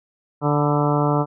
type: harmonic tone with a mistuned harmonic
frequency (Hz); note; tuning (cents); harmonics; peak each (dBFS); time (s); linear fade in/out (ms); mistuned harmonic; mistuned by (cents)
146.9; D3; +1; 1 / 2 / 3 / 4 / 5 / 6 / 7 / 8 / 9; -20 / -23 / -25 / -26 / -27 / -28 / -28 / -29 / -30; 0.41-1.26; 50; 7; -49
effects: none